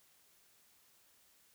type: silence
effects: white hiss -68 dBFS RMS until 1.54 s